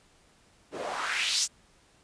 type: noise with band-pass filter sweep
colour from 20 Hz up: white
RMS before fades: -30 dBFS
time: 0.71-1.48 s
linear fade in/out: 50 ms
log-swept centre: 350 to 7000 Hz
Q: 2.6
effects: pink hiss -62 dBFS RMS until 2.03 s + resampled to 22050 Hz